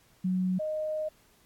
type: tone pair in turn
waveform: sine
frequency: 184.5 / 618.6 Hz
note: F#3 / D#5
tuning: -5 / -10 cents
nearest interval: octave + major sixth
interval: 2095 cents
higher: second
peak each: -25 / -29 dBFS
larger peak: first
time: 0.24-0.59 / 0.59-1.09 s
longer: second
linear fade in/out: 10 ms
effects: pink hiss -63 dBFS RMS until 1.45 s + AAC 64 kbps